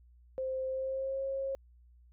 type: tone with pitch glide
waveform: sine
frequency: 523 to 540.8 Hz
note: C5 to C#5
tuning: -1 to -43 cents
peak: -32 dBFS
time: 0.38-1.55 s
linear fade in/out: 0 ms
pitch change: +58 cents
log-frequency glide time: 0.67-1.22 s
effects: added 60 Hz sine -57 dBFS peak until 2.12 s